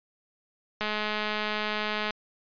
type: click train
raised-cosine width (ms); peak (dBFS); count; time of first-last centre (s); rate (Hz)
0.3; -14; 276; 0.81-2.107; 212
effects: resampled to 11025 Hz